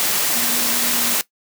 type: tone in noise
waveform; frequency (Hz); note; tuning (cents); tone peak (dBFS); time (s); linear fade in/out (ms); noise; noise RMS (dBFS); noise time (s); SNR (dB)
sine; 237.9; A#3; +35; -30; 0.35-1.14; 0; white; -19; 0-1.21; -14
effects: noise-tail reverb RT60 0.1 s tail -17 dB re dry + high-pass 150 Hz 12 dB/octave